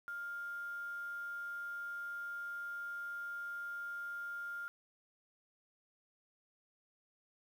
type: tone with quantisation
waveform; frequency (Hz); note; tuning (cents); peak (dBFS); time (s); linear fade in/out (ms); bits
sine; 1403; F6; +8; -40; 0.08-4.68; 0; 10
effects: none